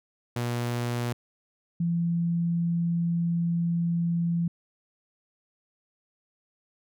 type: tone pair in turn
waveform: sawtooth / sine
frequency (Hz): 120.1 / 169.85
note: B2 / F3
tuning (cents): -48 / -48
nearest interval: tritone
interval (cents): 600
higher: second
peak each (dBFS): -23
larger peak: neither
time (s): 0.36-1.13 / 1.8-4.48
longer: second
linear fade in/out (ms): 5
effects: none